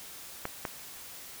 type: clicks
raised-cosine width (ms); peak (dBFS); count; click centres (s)
0.5; -17; 2; 0.454 / 0.652
effects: white hiss -46 dBFS RMS until 1.4 s